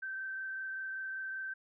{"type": "tone with frequency modulation", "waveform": "sine", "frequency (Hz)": 1552, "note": "G6", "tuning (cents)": -18, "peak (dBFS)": -37, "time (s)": [0.02, 1.54], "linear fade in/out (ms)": 10, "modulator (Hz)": 25.2, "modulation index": 0.72, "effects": []}